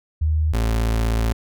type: tone pair in turn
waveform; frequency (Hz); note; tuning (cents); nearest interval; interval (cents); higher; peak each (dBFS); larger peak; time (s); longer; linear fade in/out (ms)
sine / 35% pulse; 77.78 / 56.13; D#2 / A1; 0 / +35; tritone; 565; first; -16; neither; 0.21-0.53 / 0.53-1.33; second; 10
effects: none